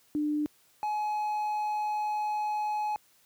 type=tone pair in turn; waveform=sine / triangle; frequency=298.8 / 845.1 Hz; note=D4 / G#5; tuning=+30 / +30 cents; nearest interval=octave + tritone; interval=1800 cents; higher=second; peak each=-26 dBFS; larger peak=neither; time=0.15-0.46 / 0.83-2.96 s; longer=second; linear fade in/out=0 ms; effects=white hiss -64 dBFS RMS until 3.25 s + high-pass 60 Hz 12 dB/octave